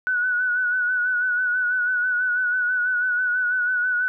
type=tone with vibrato; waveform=sine; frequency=1480 Hz; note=F#6; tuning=in tune; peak=-19 dBFS; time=0.07-4.08 s; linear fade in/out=0 ms; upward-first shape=sine; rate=6.1 Hz; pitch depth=40 cents each way; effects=none